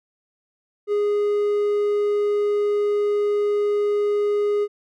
triangle tone, 413 Hz, G#4, 10 cents flat, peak -16 dBFS, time 0.87-4.68 s, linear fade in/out 50 ms, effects none

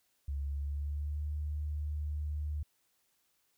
sine tone with pitch glide, 70.1 to 74.7 Hz, C#2 to D2, +20 to +30 cents, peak -33 dBFS, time 0.28-2.63 s, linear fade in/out 5 ms, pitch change +110 cents, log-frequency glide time 0.43-1.26 s, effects white hiss -75 dBFS RMS until 3.57 s

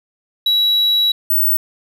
sine tone pair in turn, 3900 / 15845 Hz, B7 / B9, -23 / +4 cents, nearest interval 2 octaves, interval 2427 cents, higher second, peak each -9 dBFS, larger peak neither, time 0.46-1.12 / 1.3-1.57 s, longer first, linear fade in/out 5 ms, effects tanh soft clip ceiling -11 dBFS + 8-bit

